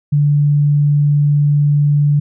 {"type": "tone", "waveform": "sine", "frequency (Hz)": 145.9, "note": "D3", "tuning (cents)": -11, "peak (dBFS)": -9, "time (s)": [0.12, 2.2], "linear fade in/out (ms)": 10, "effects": []}